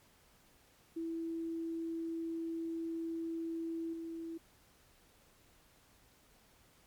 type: tone with level steps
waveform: sine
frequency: 329.6 Hz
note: E4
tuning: in tune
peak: -36 / -40 dBFS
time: 0.96-4.38 s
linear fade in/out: 10 ms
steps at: 3.93 s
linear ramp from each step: 5 ms
effects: pink hiss -66 dBFS RMS until 6.86 s + MP3 96 kbps